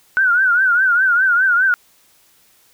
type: tone with vibrato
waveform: sine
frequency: 1480 Hz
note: F#6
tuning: in tune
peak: -11 dBFS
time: 0.17-1.74 s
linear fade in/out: 0 ms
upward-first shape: triangle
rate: 4.9 Hz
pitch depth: 130 cents each way
effects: white hiss -54 dBFS RMS until 2.73 s